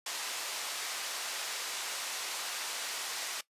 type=band-pass noise; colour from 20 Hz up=white; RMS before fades=-38 dBFS; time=0.06-3.41 s; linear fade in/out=5 ms; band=580 to 7000 Hz; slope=12 dB/octave; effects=noise-tail reverb RT60 0.1 s tail -18 dB re dry + resampled to 32000 Hz